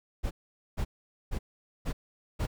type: noise bursts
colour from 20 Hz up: brown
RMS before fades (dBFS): -30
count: 5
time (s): 0.23-2.47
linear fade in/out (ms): 20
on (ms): 80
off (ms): 460
effects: none